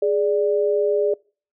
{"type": "tone pair together", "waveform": "sine", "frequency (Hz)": [415.7, 587.3], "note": ["G#4", "D5"], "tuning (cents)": [2, 0], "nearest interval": "tritone", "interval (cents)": 598, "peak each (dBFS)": [-18, -21], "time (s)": [0.02, 1.14], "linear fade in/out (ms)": 5, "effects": ["noise-tail reverb RT60 0.4 s tail -26 dB re dry"]}